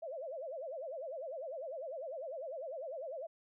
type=tone with vibrato; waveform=sine; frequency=587.3 Hz; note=D5; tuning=in tune; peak=-40 dBFS; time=0.02-3.27 s; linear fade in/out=10 ms; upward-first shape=sine; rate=10 Hz; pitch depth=250 cents each way; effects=none